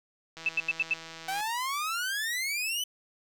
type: click train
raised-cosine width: 0.2 ms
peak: -26 dBFS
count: 170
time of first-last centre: 0.37-1.407 s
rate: 163 Hz
type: tone bursts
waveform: sine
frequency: 2634 Hz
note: E7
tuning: 2 cents flat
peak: -23 dBFS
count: 5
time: 0.46-0.937 s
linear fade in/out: 2 ms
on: 29 ms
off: 83 ms
type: exponential sweep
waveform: sawtooth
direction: up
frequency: 751 to 3043 Hz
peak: -26 dBFS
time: 1.28-2.84 s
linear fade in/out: 5 ms
effects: none